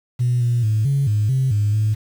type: tone with pitch steps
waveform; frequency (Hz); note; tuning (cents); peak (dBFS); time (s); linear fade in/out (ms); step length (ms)
sine; 122.5 / 119.9 / 108.2 / 139 / 105.5 / 131.8 / 104.1 / 107.4; B2 / A#2 / A2 / C#3 / G#2 / C3 / G#2 / A2; -14 / +49 / -29 / +5 / +28 / +13 / +5 / -41; -14; 0.19-1.95; 20; 220
effects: tanh soft clip ceiling -11 dBFS + 7-bit